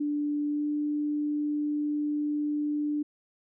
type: tone with pitch glide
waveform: sine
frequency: 293.7 to 296.3 Hz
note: D4 to D4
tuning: 0 to +15 cents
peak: -26 dBFS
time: 0-3.03 s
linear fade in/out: 10 ms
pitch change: +15 cents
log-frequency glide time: 0.47-0.67 s
effects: none